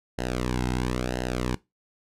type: tone with flanger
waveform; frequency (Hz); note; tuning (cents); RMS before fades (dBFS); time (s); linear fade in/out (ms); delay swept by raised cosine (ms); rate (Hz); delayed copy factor
sawtooth; 62; B1; +7; -28; 0.18-1.55; 5; 0.85 to 1.74; 0.99; -0.85
effects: noise-tail reverb RT60 0.2 s tail -20 dB re dry + low-pass 10000 Hz 12 dB/octave